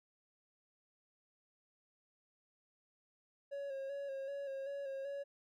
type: tone with vibrato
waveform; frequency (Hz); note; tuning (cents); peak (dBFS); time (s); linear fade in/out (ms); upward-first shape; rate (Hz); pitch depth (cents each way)
triangle; 551; C#5; -11; -38; 3.51-5.24; 20; square; 2.6; 32
effects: none